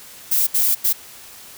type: noise bursts at uneven times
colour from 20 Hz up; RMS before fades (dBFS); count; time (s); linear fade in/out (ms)
violet; -17; 3; 0.31-0.47 / 0.54-0.75 / 0.84-0.93; 10
effects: white hiss -41 dBFS RMS until 1.57 s